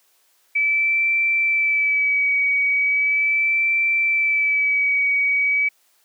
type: tone with vibrato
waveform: sine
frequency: 2300 Hz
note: D7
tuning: 37 cents flat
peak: -16 dBFS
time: 0.55-5.69 s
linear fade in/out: 10 ms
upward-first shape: sine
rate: 0.38 Hz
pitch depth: 30 cents each way
effects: white hiss -61 dBFS RMS until 6.04 s + high-pass 400 Hz 12 dB/octave